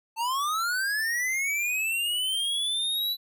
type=linear sweep; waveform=square; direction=up; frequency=880 to 3985 Hz; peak=-26 dBFS; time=0.16-3.17 s; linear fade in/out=50 ms; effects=none